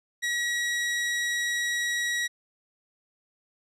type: tone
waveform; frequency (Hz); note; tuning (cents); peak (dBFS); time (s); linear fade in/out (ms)
sawtooth; 1914; A#6; +45; -22; 0.22-2.28; 20
effects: low-pass 9000 Hz 12 dB/octave